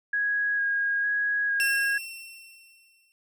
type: tone with vibrato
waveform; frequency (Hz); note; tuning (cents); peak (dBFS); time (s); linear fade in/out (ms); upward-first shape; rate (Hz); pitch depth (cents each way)
sine; 1647; G#6; -15; -23; 0.13-1.98; 5; square; 1.1; 13
type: tone with exponential decay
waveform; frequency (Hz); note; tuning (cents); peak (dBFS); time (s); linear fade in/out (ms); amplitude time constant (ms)
sawtooth; 2706; E7; +45; -21; 1.6-3.12; 0; 330
effects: none